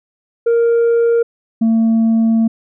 sine tone pair in turn, 466.2 / 225.7 Hz, A#4 / A3, 0 / +44 cents, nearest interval octave + minor second, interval 1256 cents, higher first, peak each -7 dBFS, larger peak neither, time 0.46-1.23 / 1.61-2.48 s, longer second, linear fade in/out 10 ms, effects tanh soft clip ceiling -9 dBFS

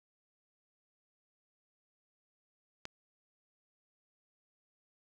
click, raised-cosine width 0.2 ms, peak -23 dBFS, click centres 2.854 s, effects none

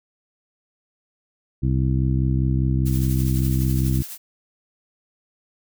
harmonic tone, 65 Hz, C2, 11 cents flat, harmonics 1 / 2 / 3 / 4 / 5, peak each -22 / -20 / -27 / -30 / -30 dBFS, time 1.62-4.03 s, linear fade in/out 20 ms
blue noise with tremolo, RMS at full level -33 dBFS, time 2.85-4.18 s, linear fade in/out 20 ms, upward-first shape triangle, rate 12 Hz, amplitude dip 55%
effects none

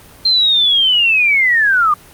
sine linear sweep, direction down, 4179 to 1174.7 Hz, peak -9 dBFS, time 0.25-1.94 s, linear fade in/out 5 ms, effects pink hiss -41 dBFS RMS until 2.13 s + Opus 32 kbps

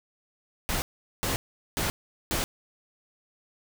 pink noise bursts, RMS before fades -28 dBFS, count 4, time 0.69-2.44 s, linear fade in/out 0 ms, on 130 ms, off 410 ms, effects none

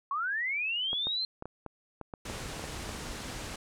sine linear sweep, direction up, 1070 to 4186 Hz, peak -29 dBFS, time 0.11-1.25 s, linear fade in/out 2 ms
clicks, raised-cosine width 1 ms, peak -25 dBFS, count 11, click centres 0.931 / 1.07 / 1.424 / 1.456 / 1.663 / 2.013 / 2.138 / 2.299 / 2.595 / 2.64 / 2.892 s
pink low-pass noise, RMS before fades -40 dBFS, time 2.25-3.56 s, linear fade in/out 5 ms, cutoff 9800 Hz, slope 24 dB/octave
effects none

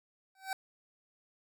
25% pulse tone with exponential growth, 768 Hz, G5, 36 cents flat, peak -27 dBFS, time 0.35-0.53 s, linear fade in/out 2 ms, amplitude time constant 39 ms, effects none

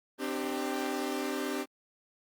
sawtooth chord, C suspended second, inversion none, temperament equal with one note detuned, 261.6 / 299.7 / 392 Hz, C4 / D4 / G4, 0 / +35 / 0 cents, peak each -32 dBFS, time 0.18-1.66 s, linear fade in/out 50 ms, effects Opus 24 kbps

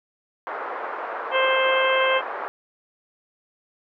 white band-pass noise, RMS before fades -31 dBFS, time 0.47-2.48 s, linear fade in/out 0 ms, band 430 to 1400 Hz, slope 24 dB/octave
harmonic tone, 526 Hz, C5, 9 cents sharp, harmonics 1 / 2 / 3 / 4 / 5 / 6, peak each -21 / -24 / -26 / -27 / -28 / -29 dBFS, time 1.31-2.22 s, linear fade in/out 50 ms
effects none

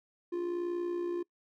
triangle tone with amplitude modulation, 349.2 Hz, F4, in tune, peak -27 dBFS, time 0.32-1.23 s, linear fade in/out 10 ms, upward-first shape sine, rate 61.1 Hz, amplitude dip 50%, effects noise-tail reverb RT60 0.1 s tail -24 dB re dry

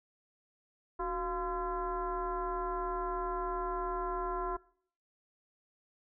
sine tone with frequency modulation, 698.5 Hz, F5, in tune, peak -32 dBFS, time 0.99-4.57 s, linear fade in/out 10 ms, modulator 330 Hz, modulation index 1.7, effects noise-tail reverb RT60 0.6 s tail -22 dB re dry

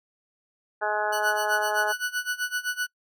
harmonic tone, 210.9 Hz, G#3, 27 cents sharp, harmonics 2 / 3 / 4 / 5 / 6 / 7 / 8, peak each -34 / -30 / -28 / -36 / -36 / -30 / -34 dBFS, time 0.81-1.93 s, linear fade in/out 20 ms
40% pulse tone with tremolo, 1480 Hz, F#6, in tune, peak -23 dBFS, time 1.12-2.87 s, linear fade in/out 10 ms, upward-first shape sine, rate 7.8 Hz, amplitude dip 90%
effects noise-tail reverb RT60 0.1 s tail -25 dB re dry

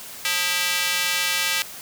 square tone with high-pass filter, 178.9 Hz, F3, 42 cents sharp, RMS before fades -23 dBFS, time 0.25-1.62 s, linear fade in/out 0 ms, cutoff 2300 Hz, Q 1.1, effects white hiss -38 dBFS RMS until 1.81 s + high-pass 60 Hz 12 dB/octave

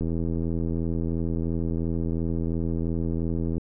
click train, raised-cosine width 3 ms, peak -16 dBFS, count 297, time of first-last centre 0.01-3.581 s, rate 82.9 Hz, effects none

